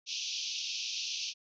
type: band-pass noise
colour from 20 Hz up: white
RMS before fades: -37 dBFS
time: 0.06-1.34 s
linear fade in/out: 50 ms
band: 2500 to 6200 Hz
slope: 96 dB/octave
effects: none